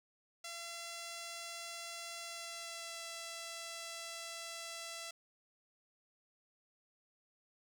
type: tone with pitch glide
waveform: 5% pulse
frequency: 679 to 669.7 Hz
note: F5 to E5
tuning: -49 to +27 cents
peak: -32 dBFS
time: 0.44-5.11 s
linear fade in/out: 5 ms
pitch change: -24 cents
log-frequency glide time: 2.22-3.05 s
effects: none